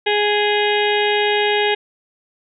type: harmonic tone with a mistuned harmonic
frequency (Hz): 415.6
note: G#4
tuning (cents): +1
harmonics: 1 / 2 / 4 / 5 / 6 / 7 / 8 / 9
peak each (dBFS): -18 / -21 / -24 / -25 / -26 / -26 / -27 / -28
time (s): 0.06-1.75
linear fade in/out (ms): 10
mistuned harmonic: 8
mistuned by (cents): -25
effects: none